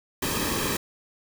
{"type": "noise with comb filter", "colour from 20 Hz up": "pink", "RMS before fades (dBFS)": -27, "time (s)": [0.22, 0.77], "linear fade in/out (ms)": 5, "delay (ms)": 1.4, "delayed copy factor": -0.7, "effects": []}